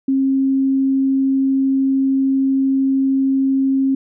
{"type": "tone", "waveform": "sine", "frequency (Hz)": 268.7, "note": "C4", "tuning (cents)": 46, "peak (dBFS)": -13, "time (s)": [0.08, 3.95], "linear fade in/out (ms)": 5, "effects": []}